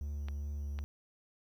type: tone with vibrato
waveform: triangle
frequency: 72.1 Hz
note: D2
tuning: 31 cents flat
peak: -34 dBFS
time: 0.01-0.84 s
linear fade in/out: 0 ms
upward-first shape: triangle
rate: 2.5 Hz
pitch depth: 20 cents each way
type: clicks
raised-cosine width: 0.3 ms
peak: -30 dBFS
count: 2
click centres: 0.285 / 0.789 s
effects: 11-bit